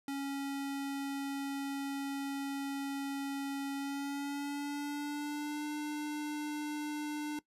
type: tone with pitch glide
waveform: square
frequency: 277.2 to 298.8 Hz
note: C#4 to D4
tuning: 0 to +30 cents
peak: -36 dBFS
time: 0.08-7.39 s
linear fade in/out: 2 ms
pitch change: +130 cents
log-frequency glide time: 3.75-5.69 s
effects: noise-tail reverb RT60 0.1 s tail -19 dB re dry + resampled to 32000 Hz